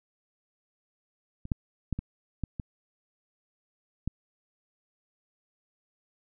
clicks, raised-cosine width 5 ms, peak -27 / -14 / -16 / -20 / -18 / -21 / -17 dBFS, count 7, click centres 1.454 / 1.518 / 1.927 / 1.99 / 2.437 / 2.598 / 4.076 s, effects none

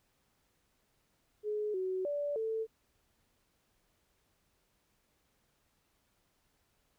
sine tone with pitch steps, 421.9 / 373.8 / 580 / 444.2 Hz, G#4 / F#4 / D5 / A4, +27 / +18 / -22 / +16 cents, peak -32 dBFS, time 1.43-2.67 s, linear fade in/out 50 ms, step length 310 ms, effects pink hiss -75 dBFS RMS until 6.98 s

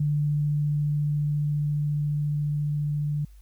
sine tone with level ramp, 147.6 Hz, D3, 9 cents sharp, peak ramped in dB -21 to -24 dBFS, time 0-3.25 s, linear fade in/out 5 ms, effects added 50 Hz sine -46 dBFS peak until 3.41 s + white hiss -65 dBFS RMS until 3.41 s

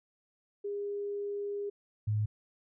sine tone pair in turn, 406.4 / 106.31 Hz, G#4 / G#2, -38 / +41 cents, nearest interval octave + major seventh, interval 2321 cents, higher first, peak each -33 / -27 dBFS, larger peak second, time 0.64-1.7 / 2.07-2.26 s, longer first, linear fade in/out 10 ms, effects none

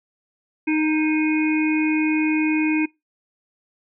harmonic tone with a mistuned harmonic, 310 Hz, D#4, 6 cents flat, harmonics 1 / 3 / 5 / 7 / 8, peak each -18 / -34 / -36 / -30 / -27 dBFS, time 0.67-2.86 s, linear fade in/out 10 ms, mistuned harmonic 5, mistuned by +36 cents, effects noise-tail reverb RT60 0.2 s tail -23 dB re dry

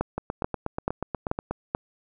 two click trains, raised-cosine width 1 ms, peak -14 / -10 dBFS, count 12 / 5, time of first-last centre 0.18-1.51 / 0.01-1.749 s, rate 8.27 / 2.3 Hz, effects none

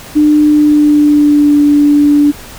sine tone with pitch glide, 300 to 291.6 Hz, D4 to D4, +37 to -12 cents, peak -4 dBFS, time 0.15-2.32 s, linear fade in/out 20 ms, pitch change -49 cents, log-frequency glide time 0.41-1.61 s, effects pink hiss -31 dBFS RMS until 2.58 s

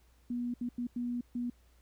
sine tone bursts at uneven times, 242.2 Hz, B3, 34 cents flat, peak -32 dBFS, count 5, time 0.3-0.54 / 0.61-0.69 / 0.78-0.87 / 0.96-1.21 / 1.35-1.5 s, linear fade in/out 5 ms, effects added 60 Hz sine -62 dBFS peak until 1.81 s + pink hiss -70 dBFS RMS until 1.81 s

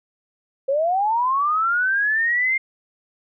sine linear sweep, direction up, 523.3 to 2124 Hz, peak -17 dBFS, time 0.68-2.58 s, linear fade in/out 10 ms, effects none

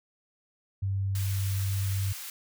sine tone, 97.5 Hz, G2, 9 cents flat, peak -26 dBFS, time 0.82-2.13 s, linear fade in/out 10 ms
white high-pass noise, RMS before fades -40 dBFS, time 1.15-2.3 s, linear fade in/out 2 ms, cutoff 1200 Hz, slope 12 dB/octave
effects none

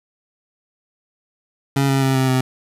25% pulse tone with pitch steps, 137.9 / 135.77 / 133.67 / 131.6 / 129.56 Hz, C#3 / C#3 / C3 / C3 / C3, -9 / -36 / +37 / +10 / -17 cents, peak -11 dBFS, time 1.76-2.41 s, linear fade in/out 5 ms, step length 130 ms, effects resampled to 32000 Hz + 7-bit

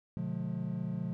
triangle chord, B diminished seventh, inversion none, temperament just, 123.47 / 148.16 / 177.8 / 213.4 Hz, B2 / D3 / F3 / Ab3, 0 / +16 / +31 / +47 cents, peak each -38 / -38 / -34 / -39 dBFS, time 0.17-1.13 s, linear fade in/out 0 ms, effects none

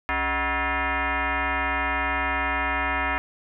sine tone with frequency modulation, 405.7 Hz, G#4, 41 cents flat, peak -22 dBFS, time 0.09-3.18 s, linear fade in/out 0 ms, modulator 342 Hz, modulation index 5.8, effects none

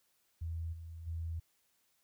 sine tone with level steps, 82.41 Hz, E2, in tune, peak -36 / -44 / -36 dBFS, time 0.41-1.4 s, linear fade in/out 10 ms, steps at 0.72 / 1.06 s, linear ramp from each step 20 ms, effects white hiss -75 dBFS RMS until 2.03 s

